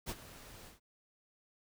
pink noise with ADSR envelope, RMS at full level -38 dBFS, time 0.06-0.8 s, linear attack 35 ms, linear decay 47 ms, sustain -15 dB, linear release 140 ms, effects none

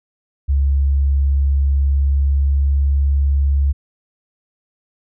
sine tone with pitch glide, 69.3 to 69.82 Hz, C#2 to C#2, 0 to +13 cents, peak -12 dBFS, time 0.48-3.73 s, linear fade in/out 20 ms, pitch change +13 cents, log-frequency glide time 1.75-3 s, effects none

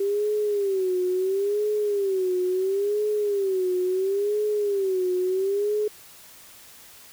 sine tone with vibrato, 392 Hz, G4, in tune, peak -21 dBFS, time 0-5.88 s, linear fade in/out 5 ms, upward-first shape sine, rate 0.73 Hz, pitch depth 130 cents each way, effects white hiss -48 dBFS RMS until 7.12 s

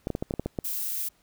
clicks, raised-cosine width 2 ms, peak -15 dBFS, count 9, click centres 0.071 / 0.103 / 0.151 / 0.225 / 0.309 / 0.339 / 0.396 / 0.46 / 0.588 s
violet noise, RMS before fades -31 dBFS, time 0.64-1.09 s, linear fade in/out 10 ms
effects pink hiss -65 dBFS RMS until 1.22 s

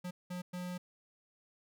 square tone bursts at uneven times, 179.4 Hz, F3, 47 cents sharp, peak -39 dBFS, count 3, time 0.04-0.11 / 0.3-0.42 / 0.53-0.78 s, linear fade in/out 10 ms, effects none

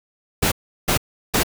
pink noise bursts, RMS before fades -18 dBFS, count 3, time 0.42-1.434 s, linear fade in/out 10 ms, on 98 ms, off 360 ms, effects none

